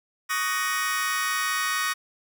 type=chord; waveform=sawtooth; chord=D# minor seventh; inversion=third; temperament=just; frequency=1120.1 / 1244.5 / 1493.4 / 1866.8 Hz; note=C#6 / D#6 / F#6 / A#6; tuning=+18 / 0 / +16 / +2 cents; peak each=-27 / -26 / -29 / -24 dBFS; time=0.29-1.94 s; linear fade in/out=20 ms; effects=none